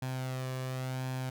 sawtooth tone with flanger, 129.5 Hz, C3, 17 cents flat, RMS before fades -36 dBFS, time 0.02-1.3 s, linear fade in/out 5 ms, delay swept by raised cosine 1.2 to 1.76 ms, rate 0.92 Hz, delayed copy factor +0.5, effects none

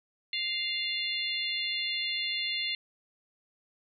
harmonic tone, 698.5 Hz, F5, in tune, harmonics 3 / 4 / 5 / 6, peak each -35 / -35 / -35 / -35 dBFS, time 0.33-2.75 s, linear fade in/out 2 ms, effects none

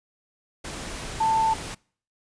sine tone in noise, 888 Hz, A5, 16 cents sharp, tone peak -19 dBFS, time 1.2-1.54 s, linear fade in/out 10 ms, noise pink, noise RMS -35 dBFS, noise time 0.64-1.75 s, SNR +13 dB, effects noise-tail reverb RT60 0.5 s tail -25 dB re dry + resampled to 22050 Hz

